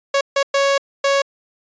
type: tone bursts at uneven times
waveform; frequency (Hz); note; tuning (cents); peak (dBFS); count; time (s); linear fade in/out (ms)
sawtooth; 555; C#5; +2; -10; 4; 0.14-0.21 / 0.36-0.43 / 0.54-0.78 / 1.04-1.22; 5
effects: resampled to 16000 Hz